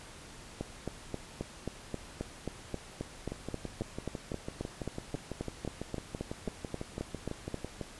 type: two click trains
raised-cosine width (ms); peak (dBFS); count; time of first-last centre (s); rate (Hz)
2; -21 / -23; 27 / 28; 0.61-7.543 / 3.32-7.813; 3.75 / 6.01
effects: pink hiss -50 dBFS RMS until 7.99 s + resampled to 24000 Hz